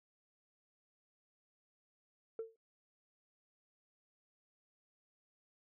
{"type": "tone with exponential decay", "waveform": "sine", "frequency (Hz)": 450, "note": "A4", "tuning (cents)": 39, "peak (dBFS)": -33, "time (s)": [2.39, 2.56], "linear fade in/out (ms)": 2, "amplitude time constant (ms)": 36, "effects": ["noise-tail reverb RT60 0.2 s tail -23 dB re dry", "tanh soft clip ceiling -35 dBFS"]}